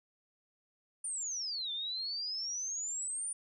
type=exponential two-way sweep; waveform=sine; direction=down then up; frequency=9397 to 3520 to 9397 Hz; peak=-35 dBFS; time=1.04-3.33 s; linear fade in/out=5 ms; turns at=1.72 s; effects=none